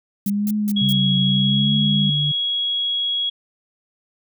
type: noise bursts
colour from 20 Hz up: violet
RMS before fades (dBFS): -30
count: 4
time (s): 0.26-0.926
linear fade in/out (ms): 2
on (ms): 39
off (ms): 170
type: tone with vibrato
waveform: sine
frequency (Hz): 200.2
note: G3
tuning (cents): +37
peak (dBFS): -18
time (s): 0.26-2.1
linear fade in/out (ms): 5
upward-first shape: triangle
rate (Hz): 0.84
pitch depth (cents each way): 100
type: tone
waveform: sine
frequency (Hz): 3322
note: G#7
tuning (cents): 0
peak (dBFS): -19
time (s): 0.76-3.3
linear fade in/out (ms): 10
type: tone with pitch glide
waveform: sine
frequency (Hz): 136.7 to 146.51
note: C#3 to D3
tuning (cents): -24 to -4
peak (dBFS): -20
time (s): 0.81-2.32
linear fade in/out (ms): 10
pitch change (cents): +120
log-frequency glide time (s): 1.53-1.8
effects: none